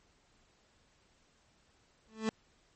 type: tone with exponential growth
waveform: 30% pulse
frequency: 220 Hz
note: A3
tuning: in tune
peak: -24 dBFS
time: 2.08-2.29 s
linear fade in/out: 0 ms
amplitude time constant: 45 ms
effects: pink hiss -69 dBFS RMS until 2.75 s + MP3 32 kbps